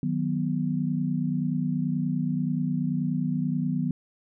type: chord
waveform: sine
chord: B major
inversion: first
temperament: equal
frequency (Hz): 155.56 / 185 / 246.9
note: D#3 / F#3 / B3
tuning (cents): 0 / 0 / 0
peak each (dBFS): -28 / -29 / -28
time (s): 0.03-3.91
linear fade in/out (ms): 2
effects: none